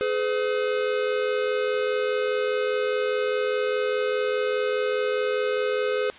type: tone pair together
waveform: square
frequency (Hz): 423.1 / 508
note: G#4 / B4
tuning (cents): +32 / +49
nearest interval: minor third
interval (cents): 317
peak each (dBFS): -26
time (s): 0.01-6.1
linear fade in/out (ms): 0
effects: white hiss -45 dBFS RMS until 6.18 s + resampled to 8000 Hz